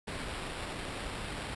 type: noise with sample-and-hold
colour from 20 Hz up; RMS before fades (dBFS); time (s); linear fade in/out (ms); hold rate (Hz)
pink; -39; 0.07-1.55; 10; 6300
effects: resampled to 24000 Hz